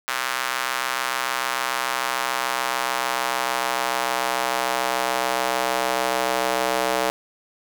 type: tone with high-pass filter sweep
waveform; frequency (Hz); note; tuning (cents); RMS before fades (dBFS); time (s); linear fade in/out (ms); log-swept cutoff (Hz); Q
square; 63.4; B1; +46; -24; 0.08-7.1; 0; 1300 to 570; 1.4
effects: none